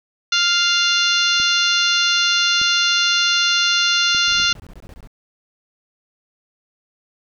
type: harmonic tone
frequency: 698.5 Hz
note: F5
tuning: in tune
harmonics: 2 / 3 / 4 / 5 / 6 / 7 / 8 / 9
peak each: -20 / -29 / -20 / -21 / -21 / -29 / -27 / -29 dBFS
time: 0.32-4.53 s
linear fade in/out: 5 ms
type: clicks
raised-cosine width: 3 ms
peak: -23 dBFS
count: 5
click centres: 1.4 / 2.615 / 4.148 / 4.4 / 4.525 s
type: noise bursts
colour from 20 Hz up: brown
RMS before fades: -38 dBFS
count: 12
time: 4.28-5.074 s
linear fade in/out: 0 ms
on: 46 ms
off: 22 ms
effects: none